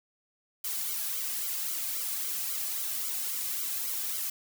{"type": "noise with flanger", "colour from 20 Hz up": "blue", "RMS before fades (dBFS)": -33, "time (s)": [0.64, 4.3], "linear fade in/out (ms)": 5, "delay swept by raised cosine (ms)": [1.1, 2.2], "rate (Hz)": 3.7, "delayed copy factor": -0.8, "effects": []}